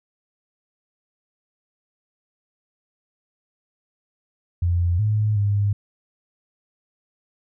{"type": "tone with pitch steps", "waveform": "sine", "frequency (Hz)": [87, 106.7, 101.9], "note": ["F2", "G#2", "G#2"], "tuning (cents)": [-6, 47, -32], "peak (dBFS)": -17, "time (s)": [4.62, 5.73], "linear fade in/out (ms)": 5, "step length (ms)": 370, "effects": []}